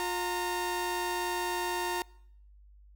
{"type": "tone pair together", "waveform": "sawtooth", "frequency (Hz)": [355.3, 920], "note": ["F4", "A#5"], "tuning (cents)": [30, -23], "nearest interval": "octave + major third", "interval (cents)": 1647, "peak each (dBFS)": [-30, -29], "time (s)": [0, 2.02], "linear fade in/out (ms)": 0, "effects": ["noise-tail reverb RT60 0.7 s tail -24 dB re dry", "added 50 Hz sine -53 dBFS peak until 2.95 s"]}